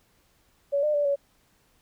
sine tone with pitch steps, 565 / 602 / 582 / 563 Hz, C#5 / D5 / D5 / C#5, +33 / +43 / -16 / +27 cents, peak -21 dBFS, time 0.72-1.16 s, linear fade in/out 20 ms, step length 110 ms, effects pink hiss -65 dBFS RMS until 1.81 s

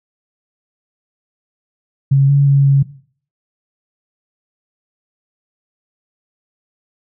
sine tone with pitch steps, 137.4 / 141 / 139.2 / 138.4 Hz, C#3 / C#3 / C#3 / C#3, -15 / +30 / +8 / -2 cents, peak -7 dBFS, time 2.11-2.83 s, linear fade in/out 10 ms, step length 180 ms, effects noise-tail reverb RT60 0.5 s tail -17 dB re dry

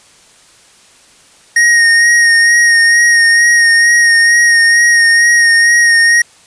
square tone with vibrato, 1864.7 Hz, A#6, in tune, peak -6 dBFS, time 1.56-6.22 s, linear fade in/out 5 ms, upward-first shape sine, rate 2.2 Hz, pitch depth 22 cents each way, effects white hiss -44 dBFS RMS until 6.46 s + resampled to 22050 Hz

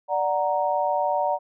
sine chord, D augmented, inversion none, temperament equal, 587.3 / 740 / 932.3 Hz, D5 / F#5 / A#5, 0 / 0 / 0 cents, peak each -25 dBFS, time 0.08-1.39 s, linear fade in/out 50 ms, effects none

